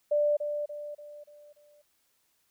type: tone with echo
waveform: sine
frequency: 590 Hz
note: D5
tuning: 8 cents sharp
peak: -22 dBFS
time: 0.11-0.37 s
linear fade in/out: 10 ms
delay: 290 ms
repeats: 5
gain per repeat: -7 dB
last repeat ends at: 1.82 s
effects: white hiss -72 dBFS RMS until 2.5 s